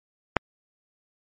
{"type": "click", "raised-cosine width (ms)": 0.5, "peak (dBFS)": -3, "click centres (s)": 0.367, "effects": ["MP3 32 kbps"]}